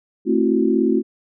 sine chord, F# half-diminished seventh, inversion first, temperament just, 222 / 266.4 / 333 / 370 Hz, A3 / C4 / E4 / F#4, +16 / +31 / +18 / 0 cents, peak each -20 dBFS, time 0.25-1.03 s, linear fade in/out 50 ms, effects none

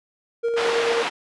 triangle tone with tremolo, 466.2 Hz, A#4, in tune, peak -17 dBFS, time 0.43-1.03 s, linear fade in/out 20 ms, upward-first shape square, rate 9.2 Hz, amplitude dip 30%
pink band-pass noise, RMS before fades -26 dBFS, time 0.56-1.1 s, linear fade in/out 20 ms, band 560 to 3400 Hz, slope 12 dB/octave
effects resampled to 24000 Hz

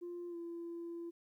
sine tone with pitch glide, 349.2 to 339.5 Hz, F4 to F4, 0 to -49 cents, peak -40 dBFS, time 0.01-1.11 s, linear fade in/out 20 ms, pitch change -49 cents, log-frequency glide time 0.29-0.36 s, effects tanh soft clip ceiling -39 dBFS + 13-bit

